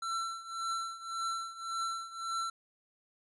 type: tone with tremolo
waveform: square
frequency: 1345 Hz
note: E6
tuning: 34 cents sharp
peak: -32 dBFS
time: 0.02-2.5 s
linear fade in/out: 5 ms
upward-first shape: triangle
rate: 1.8 Hz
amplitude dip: 85%
effects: resampled to 22050 Hz